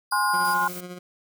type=tone; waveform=20% pulse; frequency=4881 Hz; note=D#8; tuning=34 cents flat; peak=-25 dBFS; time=0.11-0.54 s; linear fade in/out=5 ms
type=chord; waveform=sine; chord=F minor; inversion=first; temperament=equal with one note detuned; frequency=830.6 / 1046.5 / 1432.9 Hz; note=Ab5 / C6 / F6; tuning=0 / 0 / +44 cents; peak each=-26 / -23 / -25 dBFS; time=0.12-0.68 s; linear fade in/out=5 ms
type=tone with tremolo; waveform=20% pulse; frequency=179.2 Hz; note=F3; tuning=45 cents sharp; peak=-29 dBFS; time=0.33-0.99 s; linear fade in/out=10 ms; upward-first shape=sine; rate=14 Hz; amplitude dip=50%
type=noise; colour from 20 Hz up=blue; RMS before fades=-38 dBFS; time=0.44-0.81 s; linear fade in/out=10 ms
effects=none